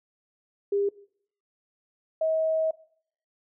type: tone pair in turn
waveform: sine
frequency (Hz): 402.1 / 638.3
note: G4 / D#5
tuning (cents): +44 / +44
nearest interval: minor sixth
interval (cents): 800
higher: second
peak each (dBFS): -22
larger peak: neither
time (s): 0.72-0.89 / 2.21-2.71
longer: second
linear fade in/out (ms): 5
effects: noise-tail reverb RT60 0.6 s tail -20 dB re dry